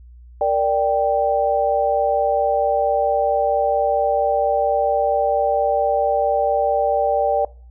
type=chord; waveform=sine; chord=G minor; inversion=first; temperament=equal with one note detuned; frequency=462.9 / 587.3 / 784 Hz; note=Bb4 / D5 / G5; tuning=-12 / 0 / 0 cents; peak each=-23 / -18 / -19 dBFS; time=0.41-7.45 s; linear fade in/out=2 ms; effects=noise-tail reverb RT60 0.4 s tail -21 dB re dry + added 60 Hz sine -40 dBFS peak until 7.7 s